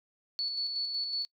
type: tone with tremolo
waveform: sine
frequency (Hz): 4435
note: C#8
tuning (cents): 0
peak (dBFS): -29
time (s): 0.39-1.25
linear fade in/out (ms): 0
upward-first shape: square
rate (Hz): 5.4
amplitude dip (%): 35
effects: noise-tail reverb RT60 0.1 s tail -25 dB re dry